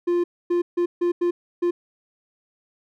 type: tone bursts at uneven times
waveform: triangle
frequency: 349.2 Hz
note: F4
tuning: in tune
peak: -16 dBFS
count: 6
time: 0.07-0.24 / 0.5-0.62 / 0.77-0.86 / 1.01-1.12 / 1.21-1.31 / 1.62-1.71 s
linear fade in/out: 10 ms
effects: none